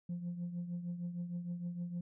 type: tone with tremolo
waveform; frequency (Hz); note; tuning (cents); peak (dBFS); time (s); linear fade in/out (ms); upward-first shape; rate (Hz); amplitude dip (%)
sine; 174.61; F3; 0; -33; 0.09-2.01; 5; triangle; 6.5; 70
effects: tanh soft clip ceiling -34 dBFS